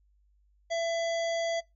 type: harmonic tone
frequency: 669 Hz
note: E5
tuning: 25 cents sharp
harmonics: 1 / 3 / 5 / 7 / 9 / 10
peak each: -28 / -38 / -42 / -45 / -47 / -48 dBFS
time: 0.7-1.61 s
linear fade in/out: 20 ms
effects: noise-tail reverb RT60 0.2 s tail -22 dB re dry + added 50 Hz sine -63 dBFS peak until 1.75 s